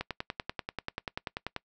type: click train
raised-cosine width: 0.3 ms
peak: -17 dBFS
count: 17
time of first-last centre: 0.01-1.563 s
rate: 10.3 Hz
effects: noise-tail reverb RT60 0.1 s tail -23 dB re dry